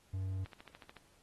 triangle tone, 94.9 Hz, F#2, 44 cents sharp, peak -33 dBFS, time 0.13-0.45 s, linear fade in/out 10 ms
click train, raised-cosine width 0.3 ms, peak -35 dBFS, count 8, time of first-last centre 0.46-0.967 s, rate 13.8 Hz
effects pink hiss -68 dBFS RMS until 1.22 s + AAC 32 kbps

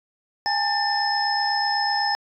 sine tone cluster, 814 / 882 / 1784 / 5180 Hz, G#5 / A5 / A6 / E8, -35 / +4 / +23 / -31 cents, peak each -23 / -29 / -26 / -25 dBFS, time 0.46-2.15 s, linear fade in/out 0 ms, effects tanh soft clip ceiling -10 dBFS

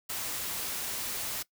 white noise, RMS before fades -35 dBFS, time 0.09-1.43 s, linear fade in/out 10 ms, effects noise-tail reverb RT60 0.1 s tail -20 dB re dry

